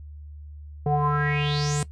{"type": "tone with low-pass filter sweep", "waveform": "square", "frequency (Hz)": 146.83, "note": "D3", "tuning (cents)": 0, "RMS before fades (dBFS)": -23, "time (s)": [0.86, 1.83], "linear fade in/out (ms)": 2, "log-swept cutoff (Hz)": [600, 8800], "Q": 7, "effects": ["noise-tail reverb RT60 0.1 s tail -17 dB re dry", "added 74 Hz sine -38 dBFS peak until 1.91 s"]}